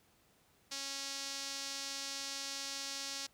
sawtooth tone with band-pass filter, 275.2 Hz, C#4, 12 cents flat, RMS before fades -42 dBFS, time 0.71-3.27 s, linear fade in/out 10 ms, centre 5300 Hz, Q 2, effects pink hiss -69 dBFS RMS until 3.33 s + high-pass 60 Hz 12 dB/octave

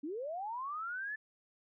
sine linear sweep, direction up, 270 to 1760 Hz, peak -37 dBFS, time 0.03-1.16 s, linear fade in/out 10 ms, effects none

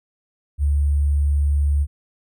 sine tone with sample-and-hold, 72 Hz, D2, 34 cents flat, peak -15 dBFS, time 0.58-1.87 s, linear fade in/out 50 ms, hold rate 8820 Hz, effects none

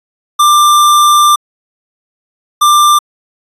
square tone pair in turn, 1187 / 1187 Hz, D6 / D6, +18 / +18 cents, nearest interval unison, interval 0 cents, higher neither, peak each -5 dBFS, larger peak neither, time 0.39-1.36 / 2.61-2.99 s, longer first, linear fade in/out 10 ms, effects resampled to 32000 Hz

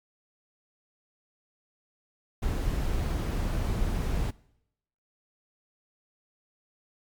brown noise, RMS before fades -28 dBFS, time 2.42-4.31 s, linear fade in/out 10 ms, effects noise-tail reverb RT60 0.8 s tail -22 dB re dry + MP3 96 kbps

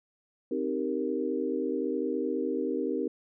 sine chord, C minor seventh, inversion none, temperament equal, 261.6 / 311.1 / 392 / 466.2 Hz, C4 / Eb4 / G4 / Bb4, 0 / 0 / 0 / 0 cents, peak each -33 dBFS, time 0.51-3.08 s, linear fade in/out 5 ms, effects none

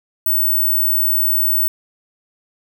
sine tone, 15840 Hz, B9, 4 cents sharp, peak -13 dBFS, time 0.26-1.68 s, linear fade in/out 2 ms, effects none

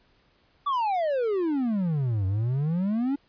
triangle exponential two-way sweep, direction down then up, 1179 to 92.5 to 288.3 Hz, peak -21 dBFS, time 0.66-3.16 s, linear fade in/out 10 ms, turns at 2.26 s, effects pink hiss -64 dBFS RMS until 3.28 s + resampled to 11025 Hz

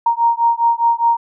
sine beating tone pair, 930 / 934.9 Hz, A#5 / A#5, -4 / +5 cents, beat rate 4.9 Hz, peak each -15 dBFS, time 0.06-1.17 s, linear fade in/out 5 ms, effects none

